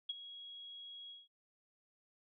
sine tone with ADSR envelope, 3313 Hz, G#7, 5 cents flat, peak -34 dBFS, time 0.09-1.28 s, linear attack 8 ms, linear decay 25 ms, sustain -14 dB, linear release 180 ms, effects none

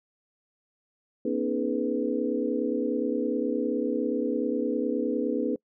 sine tone cluster, 240 / 269.9 / 307.2 / 424.2 / 493.6 Hz, B3 / C#4 / D#4 / G#4 / B4, -49 / -46 / -22 / +37 / -1 cents, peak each -31 dBFS, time 1.25-5.56 s, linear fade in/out 5 ms, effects noise-tail reverb RT60 0.1 s tail -26 dB re dry

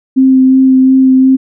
sine tone with vibrato, 262.1 Hz, C4, 3 cents sharp, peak -3 dBFS, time 0.16-1.37 s, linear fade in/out 20 ms, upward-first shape sine, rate 2.8 Hz, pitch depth 12 cents each way, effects none

